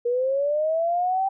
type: linear sweep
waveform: sine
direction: up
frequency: 472.5 to 784 Hz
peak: -20 dBFS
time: 0.05-1.29 s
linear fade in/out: 10 ms
effects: none